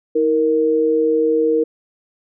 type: tone pair together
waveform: sine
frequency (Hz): 318.8 / 466.2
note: D#4 / A#4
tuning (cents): +42 / 0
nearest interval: perfect fifth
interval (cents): 658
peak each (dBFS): -19 / -14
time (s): 0.15-1.64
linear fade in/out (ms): 10
effects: none